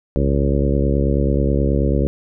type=harmonic tone with a mistuned harmonic; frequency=69.3 Hz; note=C#2; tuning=in tune; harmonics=1 / 2 / 3 / 4 / 5 / 6 / 7 / 8; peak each=-18 / -21 / -23 / -24 / -25 / -26 / -26 / -27 dBFS; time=0.16-2.07 s; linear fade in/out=0 ms; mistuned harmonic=1; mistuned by=-130 cents; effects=none